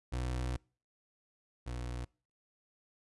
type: tone pair in turn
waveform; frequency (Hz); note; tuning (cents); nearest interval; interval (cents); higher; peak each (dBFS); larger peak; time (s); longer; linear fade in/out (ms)
30% pulse; 62.2 / 60.78; B1 / B1; +13 / -27; unison; 40; first; -31 / -35; first; 0.12-0.57 / 1.66-2.05; first; 10
effects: noise-tail reverb RT60 0.4 s tail -26 dB re dry + resampled to 24000 Hz